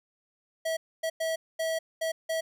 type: tone bursts at uneven times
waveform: square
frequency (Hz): 648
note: E5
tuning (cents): -30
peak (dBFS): -28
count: 6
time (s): 0.65-0.77 / 1.03-1.1 / 1.2-1.36 / 1.59-1.79 / 2.01-2.12 / 2.29-2.41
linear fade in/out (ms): 10
effects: none